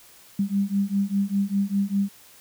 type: beating tone pair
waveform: sine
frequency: 196.3 / 201.3 Hz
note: G3 / G3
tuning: +3 / +46 cents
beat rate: 5 Hz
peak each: -24 dBFS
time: 0.39-2.09 s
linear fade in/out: 5 ms
effects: white hiss -51 dBFS RMS until 2.4 s